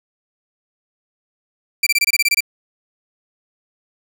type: tone bursts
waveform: sawtooth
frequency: 2349 Hz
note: D7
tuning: in tune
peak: -9 dBFS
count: 10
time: 1.83-2.406 s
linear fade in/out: 5 ms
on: 36 ms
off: 24 ms
effects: none